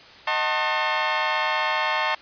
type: chord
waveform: 20% pulse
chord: D# diminished seventh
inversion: none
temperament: just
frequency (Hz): 622.3 / 746.7 / 896 / 1075.3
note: D#5 / F#5 / A5 / C6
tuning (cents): 0 / +16 / +31 / +47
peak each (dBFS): -24 / -26 / -20 / -21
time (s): 0.27-2.15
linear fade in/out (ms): 5
effects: white hiss -46 dBFS RMS until 2.21 s + resampled to 11025 Hz